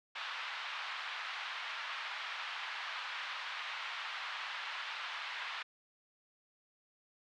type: band-pass noise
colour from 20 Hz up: pink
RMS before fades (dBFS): -42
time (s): 0.15-5.63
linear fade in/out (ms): 10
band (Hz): 1000 to 3700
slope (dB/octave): 24
effects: none